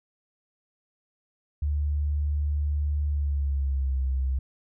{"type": "tone with pitch glide", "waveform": "sine", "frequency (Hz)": [73.42, 65.79], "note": ["D2", "C2"], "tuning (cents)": [0, 10], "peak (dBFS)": -23, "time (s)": [1.62, 4.39], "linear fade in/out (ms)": 5, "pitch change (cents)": -190, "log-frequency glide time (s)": [3.07, 3.98], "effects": []}